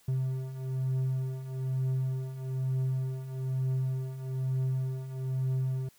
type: beating tone pair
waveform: triangle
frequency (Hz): 130 / 131.1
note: C3 / C3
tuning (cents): -11 / +4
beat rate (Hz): 1.1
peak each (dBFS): -33 / -28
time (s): 0.08-5.89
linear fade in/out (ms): 5
effects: white hiss -63 dBFS RMS until 5.98 s